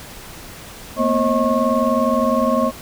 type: tone cluster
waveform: sine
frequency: 228.1 / 247.8 / 537 / 629 / 1088 Hz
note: A#3 / B3 / C5 / D#5 / C#6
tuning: -37 / +6 / +45 / +19 / -33 cents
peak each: -21 dBFS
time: 0.96-2.72 s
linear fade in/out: 50 ms
effects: pink hiss -37 dBFS RMS until 2.81 s